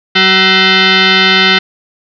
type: tone with frequency modulation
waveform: sine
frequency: 757 Hz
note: F#5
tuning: 39 cents sharp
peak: -5 dBFS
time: 0.15-1.59 s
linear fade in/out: 10 ms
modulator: 567 Hz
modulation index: 6.1
effects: none